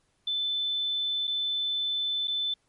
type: tone with dropouts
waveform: sine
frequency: 3520 Hz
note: A7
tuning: in tune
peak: -26 dBFS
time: 0.27-2.54 s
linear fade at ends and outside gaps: 5 ms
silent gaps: 1.272-1.276 / 2.274-2.279 s
effects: pink hiss -71 dBFS RMS until 2.68 s + MP3 48 kbps